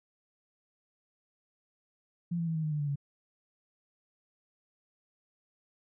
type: tone with pitch steps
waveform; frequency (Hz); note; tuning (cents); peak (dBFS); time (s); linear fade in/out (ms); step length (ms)
sine; 171.9 / 167.2 / 162.63 / 158.18 / 153.85 / 149.65 / 145.56 / 141.58; F3 / E3 / E3 / D#3 / D#3 / D3 / D3 / C#3; -27 / +25 / -23 / +29 / -19 / +33 / -15 / +37; -29; 2.31-2.958; 10; 81
effects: none